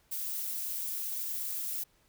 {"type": "noise with amplitude modulation", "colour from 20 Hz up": "violet", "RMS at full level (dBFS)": -33, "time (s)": [0.11, 1.84], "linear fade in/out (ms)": 10, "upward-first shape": "sine", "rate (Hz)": 249, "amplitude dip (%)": 60, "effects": ["pink hiss -68 dBFS RMS until 2.08 s"]}